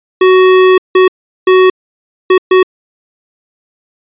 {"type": "tone bursts at uneven times", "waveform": "square", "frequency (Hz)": 372.3, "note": "F#4", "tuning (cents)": 11, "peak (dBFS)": -4, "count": 5, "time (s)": [[0.21, 0.78], [0.95, 1.08], [1.47, 1.7], [2.3, 2.38], [2.51, 2.63]], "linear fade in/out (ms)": 5, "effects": ["resampled to 8000 Hz"]}